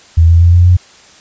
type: tone with pitch steps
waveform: sine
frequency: 82.41 / 84.14 / 85.91 / 87.71 / 89.56 Hz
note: E2 / E2 / F2 / F2 / F2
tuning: 0 / +36 / -28 / +8 / +44 cents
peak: -3 dBFS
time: 0.17-0.77 s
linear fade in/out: 10 ms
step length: 120 ms
effects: white hiss -41 dBFS RMS until 1.2 s + resampled to 16000 Hz